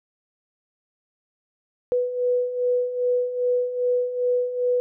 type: beating tone pair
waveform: sine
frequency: 492.1 / 494.6 Hz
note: B4 / B4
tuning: -6 / +3 cents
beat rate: 2.5 Hz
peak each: -27 / -21 dBFS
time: 1.92-4.8 s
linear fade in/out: 0 ms
effects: none